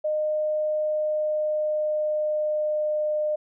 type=tone with pitch glide; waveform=sine; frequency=612 to 606.4 Hz; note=D#5 to D#5; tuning=-29 to -45 cents; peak=-22 dBFS; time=0.04-3.36 s; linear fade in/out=10 ms; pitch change=-16 cents; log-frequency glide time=0.78-3.17 s; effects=none